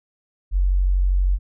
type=tone; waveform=sine; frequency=46.25 Hz; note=F#1; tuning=in tune; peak=-15 dBFS; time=0.51-1.39 s; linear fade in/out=50 ms; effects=none